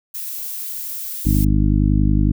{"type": "noise", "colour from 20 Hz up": "violet", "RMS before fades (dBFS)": -28, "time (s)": [0.14, 1.45], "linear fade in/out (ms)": 10}
{"type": "harmonic tone", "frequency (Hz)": 50.9, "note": "G#1", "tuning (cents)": -34, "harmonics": [1, 2, 3, 4, 5, 6], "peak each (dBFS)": [-16, -19, -21, -22, -23, -24], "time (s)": [1.25, 2.32], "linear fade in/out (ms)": 10}
{"effects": []}